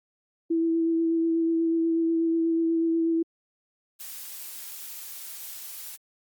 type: tone with vibrato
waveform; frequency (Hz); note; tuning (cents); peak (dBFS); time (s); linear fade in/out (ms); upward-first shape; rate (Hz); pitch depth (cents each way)
sine; 329.6; E4; 0; -21; 0.5-3.23; 10; sine; 8.2; 14
type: noise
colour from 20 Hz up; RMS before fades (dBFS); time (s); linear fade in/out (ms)
blue; -39; 3.99-5.97; 20
effects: Opus 32 kbps